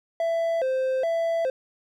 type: tone with vibrato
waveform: triangle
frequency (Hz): 589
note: D5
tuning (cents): +5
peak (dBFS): -20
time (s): 0.2-1.5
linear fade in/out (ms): 2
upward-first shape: square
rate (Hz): 1.2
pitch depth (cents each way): 210
effects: none